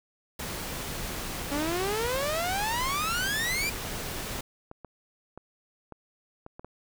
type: noise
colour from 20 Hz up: pink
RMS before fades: -35 dBFS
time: 0.39-4.41 s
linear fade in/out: 5 ms
type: exponential sweep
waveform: sawtooth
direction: up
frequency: 277.2 to 2425 Hz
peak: -24 dBFS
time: 1.51-3.7 s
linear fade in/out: 10 ms
type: clicks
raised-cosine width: 1 ms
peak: -28 dBFS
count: 8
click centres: 4.39 / 4.714 / 4.847 / 5.376 / 5.923 / 6.464 / 6.595 / 6.646 s
effects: none